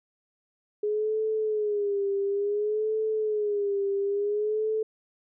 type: tone with vibrato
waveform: sine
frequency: 416.1 Hz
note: G#4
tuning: 3 cents sharp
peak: -24 dBFS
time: 0.83-4.83 s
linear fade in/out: 5 ms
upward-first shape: sine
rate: 0.57 Hz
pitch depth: 83 cents each way
effects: none